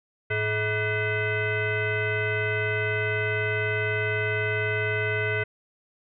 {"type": "tone with frequency modulation", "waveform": "sine", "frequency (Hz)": 964, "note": "B5", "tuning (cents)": -42, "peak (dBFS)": -23, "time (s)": [0.3, 5.44], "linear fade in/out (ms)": 10, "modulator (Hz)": 536, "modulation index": 2.6, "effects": []}